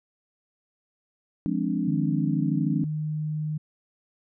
sine chord, D half-diminished seventh, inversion first, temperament equal, 174.61 / 207.7 / 261.6 / 293.7 Hz, F3 / Ab3 / C4 / D4, 0 / 0 / 0 / 0 cents, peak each -29 dBFS, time 1.46-2.84 s, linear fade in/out 0 ms
sine tone with pitch glide, 154.5 to 153.26 Hz, D#3 to D#3, -12 to -26 cents, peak -26 dBFS, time 1.87-3.58 s, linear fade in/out 10 ms, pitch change -14 cents, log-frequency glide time 2.15-2.73 s
effects none

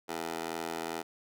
15% pulse tone with high-pass filter, 82.41 Hz, E2, in tune, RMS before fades -37 dBFS, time 0.08-1.03 s, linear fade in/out 20 ms, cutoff 480 Hz, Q 1.7, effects none

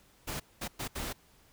pink noise bursts at uneven times, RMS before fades -37 dBFS, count 4, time 0.27-0.4 / 0.61-0.68 / 0.79-0.88 / 0.95-1.13 s, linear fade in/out 10 ms, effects pink hiss -63 dBFS RMS until 1.52 s

